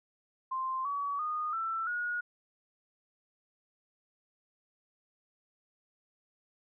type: tone with pitch steps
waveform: sine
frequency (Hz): 1046.5 / 1134.6 / 1230.2 / 1333.8 / 1446.2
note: C6 / C#6 / D#6 / E6 / F#6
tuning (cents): 0 / +40 / -20 / +20 / -40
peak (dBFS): -31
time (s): 0.51-2.21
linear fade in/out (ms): 10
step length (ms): 340
effects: none